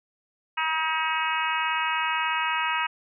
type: harmonic tone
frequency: 318.3 Hz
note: D#4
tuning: 39 cents sharp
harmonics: 3 / 4 / 5 / 6 / 7 / 8 / 9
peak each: -28 / -30 / -32 / -34 / -34 / -31 / -34 dBFS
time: 0.57-2.87 s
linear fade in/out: 10 ms
effects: none